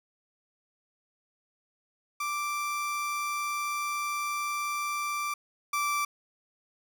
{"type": "tone pair in turn", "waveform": "30% pulse", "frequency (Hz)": [1174.7, 1167.9], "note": ["D6", "D6"], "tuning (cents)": [0, -10], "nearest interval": "unison", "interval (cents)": 10, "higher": "first", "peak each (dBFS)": [-27, -24], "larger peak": "second", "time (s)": [[2.2, 5.34], [5.73, 6.05]], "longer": "first", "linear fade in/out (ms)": 5, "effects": []}